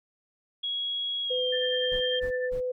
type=tone with pitch glide; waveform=sine; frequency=3321 to 3177 Hz; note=G#7 to G7; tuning=-1 to +23 cents; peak=-28 dBFS; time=0.63-2.2 s; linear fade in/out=10 ms; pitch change=-76 cents; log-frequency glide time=1.23-1.46 s
type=tone; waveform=sine; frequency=503 Hz; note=B4; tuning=32 cents sharp; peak=-27 dBFS; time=1.3-2.72 s; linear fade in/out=10 ms
type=tone with tremolo; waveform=sine; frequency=1769 Hz; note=A6; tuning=9 cents sharp; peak=-31 dBFS; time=1.52-2.5 s; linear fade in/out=10 ms; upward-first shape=triangle; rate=10 Hz; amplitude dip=80%
type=noise bursts; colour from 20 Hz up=brown; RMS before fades=-38 dBFS; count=3; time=1.91-2.61 s; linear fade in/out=20 ms; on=100 ms; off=200 ms
effects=none